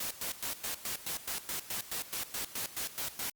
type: noise with tremolo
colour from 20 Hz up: white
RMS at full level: -36 dBFS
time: 0-3.3 s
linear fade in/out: 5 ms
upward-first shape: square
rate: 4.7 Hz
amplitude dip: 80%
effects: Opus 48 kbps